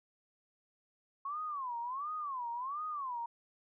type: tone with vibrato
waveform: sine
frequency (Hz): 1080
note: C#6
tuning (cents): -45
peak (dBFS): -36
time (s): 1.25-3.26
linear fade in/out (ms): 5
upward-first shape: sine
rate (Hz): 1.4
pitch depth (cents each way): 250
effects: none